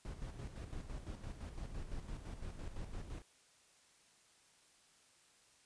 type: noise with tremolo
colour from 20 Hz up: brown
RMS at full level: -44 dBFS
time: 0.05-3.22 s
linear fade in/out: 0 ms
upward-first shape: square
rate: 5.9 Hz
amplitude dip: 55%
effects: white hiss -68 dBFS RMS until 5.65 s + resampled to 22050 Hz